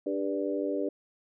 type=harmonic tone with a mistuned harmonic; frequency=98 Hz; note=G2; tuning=in tune; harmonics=3 / 4 / 5 / 6; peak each=-32 / -33 / -34 / -35 dBFS; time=0.06-0.89 s; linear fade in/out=5 ms; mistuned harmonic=4; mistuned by=+23 cents; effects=none